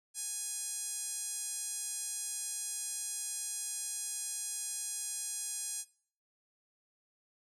5% pulse tone with band-pass filter, 830.6 Hz, G#5, in tune, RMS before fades -39 dBFS, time 0.14-5.85 s, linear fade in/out 50 ms, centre 8600 Hz, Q 2.1, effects noise-tail reverb RT60 0.5 s tail -20 dB re dry

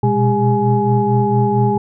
sine tone cluster, 121.3 / 125.7 / 204.6 / 404.8 / 840 Hz, B2 / B2 / G#3 / G#4 / G#5, -31 / +31 / -26 / -44 / +19 cents, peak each -18 dBFS, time 0.03-1.78 s, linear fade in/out 5 ms, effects tanh soft clip ceiling 0 dBFS

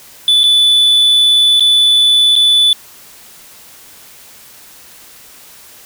triangle tone with dropouts, 3479 Hz, A7, 20 cents flat, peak -5 dBFS, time 0.28-2.73 s, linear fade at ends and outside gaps 1 ms, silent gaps 0.434-0.439 / 1.597-1.606 / 2.355-2.362 s, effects white hiss -39 dBFS RMS until 5.85 s

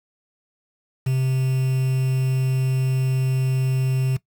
triangle tone with quantisation, 130.81 Hz, C3, in tune, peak -16 dBFS, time 1.06-4.17 s, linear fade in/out 10 ms, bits 6, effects noise-tail reverb RT60 0.1 s tail -18 dB re dry

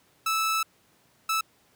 sawtooth tone bursts at uneven times, 1311 Hz, E6, 10 cents flat, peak -20 dBFS, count 2, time 0.26-0.63 / 1.29-1.41 s, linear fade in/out 5 ms, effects pink hiss -63 dBFS RMS until 1.75 s + high-pass 100 Hz 12 dB/octave

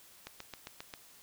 click train, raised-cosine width 0.2 ms, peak -25 dBFS, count 6, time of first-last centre 0.27-0.938 s, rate 7.48 Hz, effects white hiss -58 dBFS RMS until 1.22 s

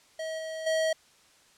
square tone with level steps, 639 Hz, D#5, 46 cents sharp, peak -33 / -35 / -25 dBFS, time 0.19-0.93 s, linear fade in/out 5 ms, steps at 0.38 / 0.66 s, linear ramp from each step 10 ms, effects white hiss -60 dBFS RMS until 1.57 s + low-pass 8000 Hz 12 dB/octave

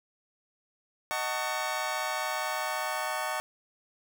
25% pulse chord, D# half-diminished seventh, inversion none, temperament just, 622.3 / 746.7 / 896 / 1120.1 Hz, D#5 / F#5 / A5 / C#6, 0 / +16 / +31 / +18 cents, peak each -32 dBFS, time 1.11-3.4 s, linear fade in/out 0 ms, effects none

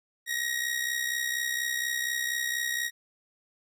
sawtooth tone with amplitude modulation, 1890 Hz, A#6, 23 cents sharp, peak -22 dBFS, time 0.26-2.91 s, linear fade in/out 50 ms, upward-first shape sine, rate 64.2 Hz, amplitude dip 60%, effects none

